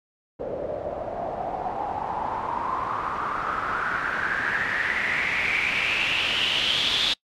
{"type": "noise with low-pass filter sweep", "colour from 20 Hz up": "white", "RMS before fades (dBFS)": -26, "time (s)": [0.39, 7.14], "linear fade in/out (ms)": 10, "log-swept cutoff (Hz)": [530, 3600], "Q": 6.3, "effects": ["noise-tail reverb RT60 0.1 s tail -25 dB re dry", "MP3 96 kbps"]}